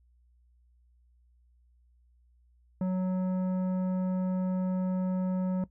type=tone with tanh clipping; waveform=sine; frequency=185 Hz; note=F#3; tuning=in tune; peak=-28 dBFS; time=2.81-5.64 s; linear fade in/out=2 ms; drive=11 dB; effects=noise-tail reverb RT60 0.1 s tail -18 dB re dry + added 60 Hz sine -61 dBFS peak until 5.7 s